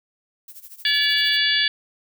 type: noise with tremolo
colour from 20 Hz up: violet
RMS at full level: -39 dBFS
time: 0.48-1.37 s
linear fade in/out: 2 ms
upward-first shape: sine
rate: 13 Hz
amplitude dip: 80%
type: harmonic tone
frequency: 573 Hz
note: D5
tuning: 43 cents flat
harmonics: 3 / 4 / 5 / 6 / 7 / 8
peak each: -22 / -28 / -25 / -21 / -31 / -25 dBFS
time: 0.85-1.68 s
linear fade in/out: 2 ms
effects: none